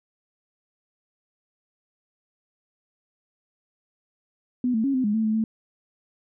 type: tone with pitch steps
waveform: sine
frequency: 248.9 / 221.7 / 274.7 / 257.8 / 208.2 / 221.5 / 217.1 / 221.1 Hz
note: B3 / A3 / C#4 / C4 / G#3 / A3 / A3 / A3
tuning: +14 / +13 / -16 / -26 / +5 / +12 / -23 / +9 cents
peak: -20 dBFS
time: 4.64-5.44 s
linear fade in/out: 2 ms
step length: 100 ms
effects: none